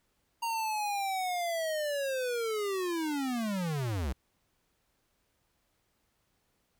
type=linear sweep; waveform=square; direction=down; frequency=932.3 to 58.27 Hz; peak=-31 dBFS; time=0.42-4.13 s; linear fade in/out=10 ms; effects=pink hiss -75 dBFS RMS until 6.79 s